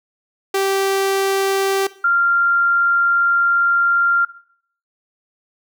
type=tone pair in turn; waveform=sawtooth / sine; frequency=389.7 / 1388.7 Hz; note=G4 / F6; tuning=-10 / -10 cents; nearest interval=octave + minor seventh; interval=2200 cents; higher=second; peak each=-12 dBFS; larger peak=neither; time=0.54-1.87 / 2.04-4.25 s; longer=second; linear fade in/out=5 ms; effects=noise-tail reverb RT60 0.6 s tail -18 dB re dry